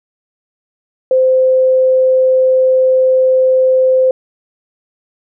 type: tone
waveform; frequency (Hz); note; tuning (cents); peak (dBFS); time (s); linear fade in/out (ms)
sine; 518; C5; -17; -7; 1.11-4.11; 2
effects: none